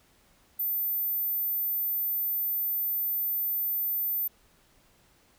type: tone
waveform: sine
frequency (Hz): 14080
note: A9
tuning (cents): 0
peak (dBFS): -24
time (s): 0.59-4.28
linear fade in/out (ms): 10
effects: tanh soft clip ceiling -25 dBFS + pink hiss -63 dBFS RMS until 5.38 s

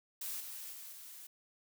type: noise with level steps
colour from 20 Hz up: blue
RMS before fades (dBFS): -41 / -46 / -49 / -51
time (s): 0.21-1.27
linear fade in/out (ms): 5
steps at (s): 0.4 / 0.72 / 0.92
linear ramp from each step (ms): 5
effects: none

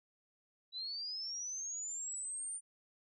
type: linear sweep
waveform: sine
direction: up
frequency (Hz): 3909 to 9090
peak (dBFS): -39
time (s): 0.72-2.61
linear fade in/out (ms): 50
effects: none

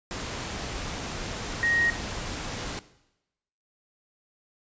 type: tone in noise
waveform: sine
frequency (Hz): 1876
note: A#6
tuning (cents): +11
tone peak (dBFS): -22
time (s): 1.63-1.9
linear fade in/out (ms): 0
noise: pink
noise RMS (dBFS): -34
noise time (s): 0.11-2.79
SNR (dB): +9
effects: noise-tail reverb RT60 0.9 s tail -17 dB re dry + resampled to 16000 Hz

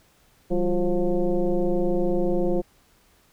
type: tone with frequency modulation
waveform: sine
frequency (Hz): 167.9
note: E3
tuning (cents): +32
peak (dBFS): -19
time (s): 0.5-2.62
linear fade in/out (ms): 20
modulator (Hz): 181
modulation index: 2.1
effects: pink hiss -60 dBFS RMS until 3.32 s

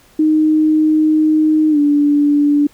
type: tone with pitch glide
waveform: sine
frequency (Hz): 310 to 290.9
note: D#4 to D4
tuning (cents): -6 to -16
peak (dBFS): -9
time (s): 0.19-2.67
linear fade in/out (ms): 5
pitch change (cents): -110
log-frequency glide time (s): 1.7-1.78
effects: pink hiss -49 dBFS RMS until 2.73 s

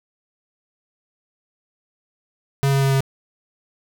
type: tone with pitch steps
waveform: square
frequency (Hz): 138.1 / 137.15 / 136.2 / 135.26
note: C#3 / C#3 / C#3 / C#3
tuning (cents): -6 / -18 / -30 / -42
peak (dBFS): -16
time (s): 2.63-3.006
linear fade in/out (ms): 0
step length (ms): 94
effects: none

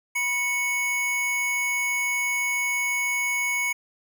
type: tone pair together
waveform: square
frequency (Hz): 982.4 / 2217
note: B5 / C#7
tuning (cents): -9 / 0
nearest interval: octave + major second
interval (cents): 1409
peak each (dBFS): -35 / -24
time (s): 0.15-3.73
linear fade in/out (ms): 10
effects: none

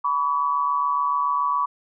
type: tone pair together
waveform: sine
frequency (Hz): 987.8 / 1134.9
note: B5 / C#6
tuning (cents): 0 / +40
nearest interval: major second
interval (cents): 240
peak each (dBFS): -24 / -21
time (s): 0.04-1.66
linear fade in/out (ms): 10
effects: none

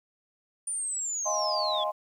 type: linear sweep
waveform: sine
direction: down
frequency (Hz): 9360 to 3300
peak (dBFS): -29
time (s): 0.67-1.84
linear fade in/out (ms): 5
type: chord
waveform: sine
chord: F minor seventh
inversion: third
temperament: equal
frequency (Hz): 622.3 / 698.5 / 830.6 / 1046.5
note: Eb5 / F5 / Ab5 / C6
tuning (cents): 0 / 0 / 0 / 0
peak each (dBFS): -30 / -35 / -33 / -31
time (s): 1.25-1.92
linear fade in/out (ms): 20
effects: tanh soft clip ceiling -16 dBFS + 10-bit

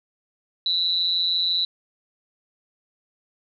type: tone with amplitude modulation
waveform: sine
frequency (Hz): 3950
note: B7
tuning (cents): 0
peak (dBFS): -16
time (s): 0.66-1.65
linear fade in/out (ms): 2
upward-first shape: sine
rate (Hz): 174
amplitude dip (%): 80
effects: none

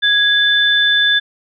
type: tone pair together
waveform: sine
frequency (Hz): 1661.2 / 3520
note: G#6 / A7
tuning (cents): 0 / 0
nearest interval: octave + minor second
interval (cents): 1300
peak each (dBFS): -13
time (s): 0.02-1.2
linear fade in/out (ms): 20
effects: none

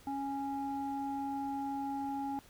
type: tone with low-pass filter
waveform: square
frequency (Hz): 276.1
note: C#4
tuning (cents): -7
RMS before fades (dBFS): -37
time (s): 0.07-2.39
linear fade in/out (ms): 0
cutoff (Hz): 780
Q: 4.2
effects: added 93 Hz sine -64 dBFS peak until 2.49 s + pink hiss -60 dBFS RMS until 2.49 s

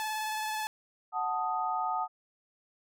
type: tone with vibrato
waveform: sawtooth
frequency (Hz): 864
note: A5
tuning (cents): -32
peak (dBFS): -28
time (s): 0-0.67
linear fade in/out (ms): 0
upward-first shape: sine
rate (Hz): 19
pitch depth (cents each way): 18
type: chord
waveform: sine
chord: D# diminished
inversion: first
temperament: equal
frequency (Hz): 740 / 880 / 1244.5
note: F#5 / A5 / D#6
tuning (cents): 0 / 0 / 0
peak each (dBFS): -33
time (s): 1.12-2.08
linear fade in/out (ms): 50
effects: none

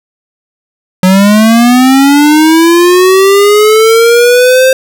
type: linear sweep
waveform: square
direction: up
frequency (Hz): 182.1 to 527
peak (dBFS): -3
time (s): 1.03-4.73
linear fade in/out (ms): 2
effects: none

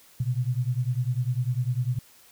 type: beating tone pair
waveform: sine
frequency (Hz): 120 / 130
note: B2 / C3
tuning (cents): -49 / -11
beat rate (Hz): 10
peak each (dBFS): -26 / -27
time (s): 0.2-1.99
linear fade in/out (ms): 5
effects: white hiss -55 dBFS RMS until 2.31 s

